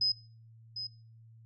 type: tone with echo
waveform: sine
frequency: 5050 Hz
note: D#8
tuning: 25 cents sharp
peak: -26 dBFS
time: 0.01-0.12 s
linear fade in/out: 5 ms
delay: 750 ms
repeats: 1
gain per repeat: -10 dB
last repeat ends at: 0.87 s
effects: noise-tail reverb RT60 0.4 s tail -20 dB re dry + added 113 Hz sine -53 dBFS peak until 1.45 s